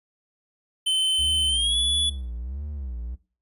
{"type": "tone with pitch glide", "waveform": "square", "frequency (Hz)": [3065, 3421], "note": ["G7", "A7"], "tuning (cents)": [-40, -49], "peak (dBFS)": -21, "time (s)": [0.86, 2.1], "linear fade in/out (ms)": 10, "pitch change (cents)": 191, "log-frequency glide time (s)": [1.48, 1.78]}
{"type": "tone with vibrato", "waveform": "triangle", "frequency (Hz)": 65.9, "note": "C2", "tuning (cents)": 13, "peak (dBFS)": -28, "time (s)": [1.18, 3.16], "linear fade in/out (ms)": 20, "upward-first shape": "sine", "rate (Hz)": 1.5, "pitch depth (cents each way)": 210}
{"effects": ["noise-tail reverb RT60 0.4 s tail -19 dB re dry", "resampled to 32000 Hz"]}